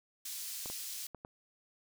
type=high-pass noise; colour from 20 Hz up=pink; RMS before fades=-42 dBFS; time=0.25-1.07 s; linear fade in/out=5 ms; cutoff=4900 Hz; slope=12 dB/octave
type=clicks; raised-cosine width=1 ms; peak=-31 dBFS; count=4; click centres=0.659 / 0.7 / 1.147 / 1.249 s
effects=none